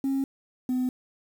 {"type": "tone pair in turn", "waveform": "sine", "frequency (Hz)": [270.9, 253.3], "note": ["C#4", "B3"], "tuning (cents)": [-40, 44], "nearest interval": "minor second", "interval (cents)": 116, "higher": "first", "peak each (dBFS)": -22, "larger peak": "neither", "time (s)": [[0.04, 0.24], [0.69, 0.89]], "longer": "neither", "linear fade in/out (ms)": 2, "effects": ["tanh soft clip ceiling -20 dBFS", "8-bit"]}